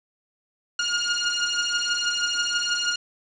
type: beating tone pair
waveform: 15% pulse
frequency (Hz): 1422 / 1428.2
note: F6 / F6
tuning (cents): +31 / +38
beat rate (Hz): 6.2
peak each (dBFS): -19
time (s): 0.79-2.96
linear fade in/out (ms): 5
effects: resampled to 16000 Hz + 7-bit